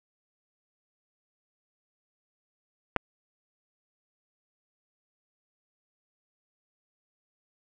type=clicks; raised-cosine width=0.5 ms; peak=-8 / -20 dBFS; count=2; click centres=2.963 / 2.967 s; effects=none